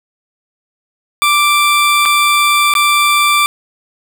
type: tone with dropouts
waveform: 20% pulse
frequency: 1174.7 Hz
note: D6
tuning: in tune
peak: -4 dBFS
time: 1.22-3.46 s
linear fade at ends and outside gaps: 0 ms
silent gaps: 2.054-2.058 / 2.738-2.752 s
effects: none